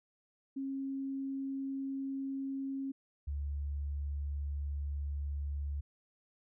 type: tone pair in turn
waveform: sine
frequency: 271 / 71.64 Hz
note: C#4 / D2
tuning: -39 / -42 cents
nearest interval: octave + major seventh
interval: 2303 cents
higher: first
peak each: -35 / -34 dBFS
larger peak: second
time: 0.56-2.92 / 3.27-5.81 s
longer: second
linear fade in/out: 10 ms
effects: none